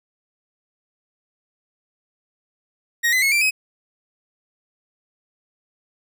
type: tone with pitch steps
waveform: 40% pulse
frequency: 1879 / 2026 / 2183 / 2354 / 2537 Hz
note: A#6 / B6 / C#7 / D7 / D#7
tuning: +13 / +44 / -27 / +3 / +33 cents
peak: -15 dBFS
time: 3.03-3.51 s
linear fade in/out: 20 ms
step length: 96 ms
effects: none